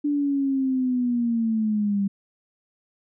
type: linear sweep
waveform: sine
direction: down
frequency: 293.7 to 196 Hz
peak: -20 dBFS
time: 0.04-2.08 s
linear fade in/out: 10 ms
effects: none